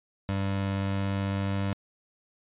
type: tone with pitch glide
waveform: 25% pulse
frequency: 98 to 98.57 Hz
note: G2 to G2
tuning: 0 to +10 cents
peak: -23 dBFS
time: 0.29-1.73 s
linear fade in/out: 0 ms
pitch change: +10 cents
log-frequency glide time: 0.68-1.59 s
effects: resampled to 8000 Hz